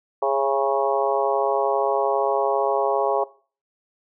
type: harmonic tone with a mistuned harmonic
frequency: 137.5 Hz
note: C#3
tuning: 14 cents flat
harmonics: 3 / 4 / 5 / 6 / 7 / 8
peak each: -25 / -24 / -26 / -26 / -28 / -29 dBFS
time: 0.22-3.24 s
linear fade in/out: 5 ms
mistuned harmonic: 5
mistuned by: -25 cents
effects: noise-tail reverb RT60 0.4 s tail -19 dB re dry